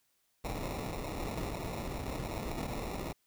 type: noise with sample-and-hold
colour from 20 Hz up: pink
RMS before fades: -38 dBFS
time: 0.44-3.13 s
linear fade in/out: 10 ms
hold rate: 1575 Hz
effects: white hiss -75 dBFS RMS until 3.26 s